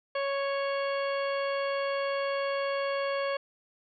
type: harmonic tone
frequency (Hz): 554.4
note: C#5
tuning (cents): 0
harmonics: 1 / 2 / 3 / 4 / 5 / 6 / 8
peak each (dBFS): -29 / -35 / -39 / -41 / -43 / -45 / -47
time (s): 0.15-3.37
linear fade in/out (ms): 5
effects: none